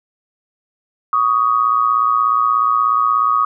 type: tone pair together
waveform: sine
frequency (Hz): 1127.8 / 1244.5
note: C#6 / D#6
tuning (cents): +30 / 0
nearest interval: major second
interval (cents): 170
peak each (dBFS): -16 / -14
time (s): 1.13-3.45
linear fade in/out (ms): 2
effects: none